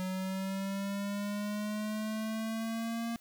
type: linear sweep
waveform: square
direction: up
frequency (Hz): 185 to 232.7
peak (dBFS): -34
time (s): 0-3.16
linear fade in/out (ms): 0
effects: white hiss -62 dBFS RMS until 3.2 s